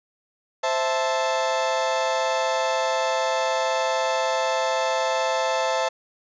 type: chord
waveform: 35% pulse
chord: A minor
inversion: first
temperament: equal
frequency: 523.3 / 659.3 / 880 Hz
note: C5 / E5 / A5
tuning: 0 / 0 / 0 cents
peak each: -24 dBFS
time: 0.63-5.89 s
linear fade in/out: 10 ms
effects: resampled to 16000 Hz + 9-bit